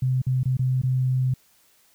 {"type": "tone with dropouts", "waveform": "sine", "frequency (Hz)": 128.9, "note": "C3", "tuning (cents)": -26, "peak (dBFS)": -19, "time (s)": [0.02, 1.34], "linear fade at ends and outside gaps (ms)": 5, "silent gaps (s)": [[0.218, 0.266], [0.433, 0.455], [0.57, 0.592], [0.817, 0.834]], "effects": ["white hiss -60 dBFS RMS until 1.94 s"]}